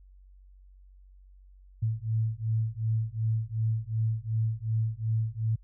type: beating tone pair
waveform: sine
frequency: 110 / 112.7 Hz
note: A2 / A2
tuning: 0 / +42 cents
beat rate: 2.7 Hz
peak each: -29 dBFS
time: 1.82-5.56 s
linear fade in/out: 10 ms
effects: added 47 Hz sine -51 dBFS peak until 5.63 s